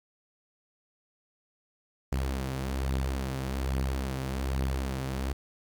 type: beating tone pair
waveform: sawtooth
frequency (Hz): 65.3 / 66.5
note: C2 / C2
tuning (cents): -3 / +29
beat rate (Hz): 1.2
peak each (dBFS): -31 / -26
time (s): 2.12-5.33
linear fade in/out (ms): 5
effects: 10-bit